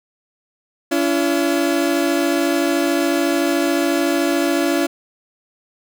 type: tone pair together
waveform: 30% pulse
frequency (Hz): 284.1 / 337.9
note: C#4 / E4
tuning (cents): +43 / +43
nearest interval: minor third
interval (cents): 300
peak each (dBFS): -16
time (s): 0.91-4.87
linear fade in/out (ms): 10
effects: none